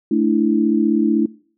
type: chord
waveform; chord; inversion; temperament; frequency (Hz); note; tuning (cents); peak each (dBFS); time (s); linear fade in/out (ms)
sine; A suspended fourth; none; equal; 220 / 293.7 / 329.6; A3 / D4 / E4; 0 / 0 / 0; -18; 0.11-1.26; 5
effects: noise-tail reverb RT60 0.5 s tail -23 dB re dry